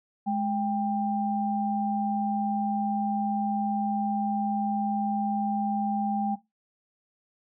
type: tone pair together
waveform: sine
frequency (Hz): 210.1 / 792.6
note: G#3 / G5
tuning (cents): +20 / +19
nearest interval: octave + major seventh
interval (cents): 2299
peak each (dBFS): -27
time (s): 0.26-6.36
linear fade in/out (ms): 20
effects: noise-tail reverb RT60 0.2 s tail -17 dB re dry